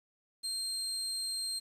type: tone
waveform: 30% pulse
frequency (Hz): 4186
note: C8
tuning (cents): 0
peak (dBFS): -31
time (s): 0.43-1.6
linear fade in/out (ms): 20
effects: resampled to 32000 Hz + 10-bit